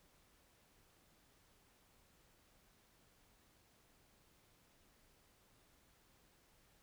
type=silence; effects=pink hiss -71 dBFS RMS until 6.82 s